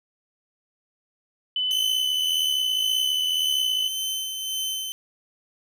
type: tone with vibrato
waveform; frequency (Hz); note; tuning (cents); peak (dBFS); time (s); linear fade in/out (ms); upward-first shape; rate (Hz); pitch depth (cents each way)
sine; 3003; F#7; +25; -22; 1.56-3.88; 2; sine; 1; 8
type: tone with tremolo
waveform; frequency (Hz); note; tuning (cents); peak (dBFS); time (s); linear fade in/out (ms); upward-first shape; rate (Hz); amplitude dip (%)
sawtooth; 3071; G7; -36; -22; 1.71-4.92; 0; sine; 1.8; 40
effects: none